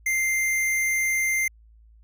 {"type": "tone", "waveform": "square", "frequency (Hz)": 2093, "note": "C7", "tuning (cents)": 0, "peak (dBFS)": -22, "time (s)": [0.06, 1.48], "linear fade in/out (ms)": 5, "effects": ["added 55 Hz sine -50 dBFS peak until 2.03 s"]}